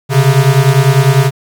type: beating tone pair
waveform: square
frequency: 130.81 / 140.81 Hz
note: C3 / C#3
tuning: 0 / +27 cents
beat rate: 10 Hz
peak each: -10 dBFS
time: 0.09-1.31 s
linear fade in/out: 50 ms
effects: 7-bit